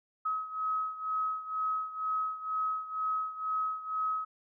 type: beating tone pair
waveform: sine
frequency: 1275 / 1277.1 Hz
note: D#6 / D#6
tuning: +42 / +45 cents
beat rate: 2.1 Hz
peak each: -32 / -36 dBFS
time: 0.25-4.25 s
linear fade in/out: 10 ms
effects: none